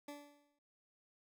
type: tone with exponential decay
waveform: 20% pulse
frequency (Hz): 289.9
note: D4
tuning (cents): -22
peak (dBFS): -40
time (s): 0.08-0.59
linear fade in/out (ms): 5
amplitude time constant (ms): 110
effects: none